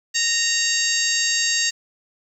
harmonic tone with a mistuned harmonic, 926 Hz, A#5, 12 cents flat, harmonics 2 / 3 / 4 / 5 / 6 / 7 / 8, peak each -25 / -27 / -28 / -24 / -30 / -26 / -25 dBFS, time 0.14-1.71 s, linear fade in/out 20 ms, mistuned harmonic 4, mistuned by +38 cents, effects 8-bit

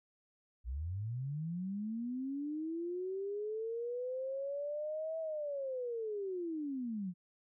sine linear two-way sweep, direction up then down, 55 to 651 to 170.7 Hz, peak -36 dBFS, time 0.64-7.14 s, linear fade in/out 50 ms, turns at 5.19 s, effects none

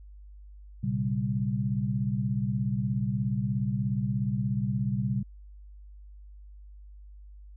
sine tone cluster, 117.7 / 134.5 / 197.3 Hz, A#2 / C3 / G3, +17 / +48 / +11 cents, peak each -30 dBFS, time 0.83-5.23 s, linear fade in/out 10 ms, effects added 50 Hz sine -45 dBFS peak until 7.56 s

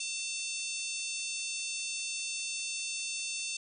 harmonic tone with a mistuned harmonic, 895 Hz, A5, 29 cents sharp, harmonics 3 / 4 / 5 / 6 / 7 / 8 / 9 / 10, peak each -39 / -43 / -43 / -46 / -41 / -45 / -45 / -44 dBFS, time 0-3.57 s, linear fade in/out 5 ms, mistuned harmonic 8, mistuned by -35 cents, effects none

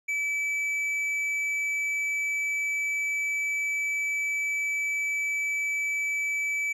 triangle tone with tanh clipping, 2303 Hz, D7, 34 cents flat, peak -27 dBFS, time 0.08-6.73 s, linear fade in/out 10 ms, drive 10 dB, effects none

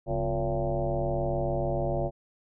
sine tone with frequency modulation, 354.1 Hz, F4, 24 cents sharp, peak -25 dBFS, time 0.06-2.11 s, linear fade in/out 50 ms, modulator 107 Hz, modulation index 3.4, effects none

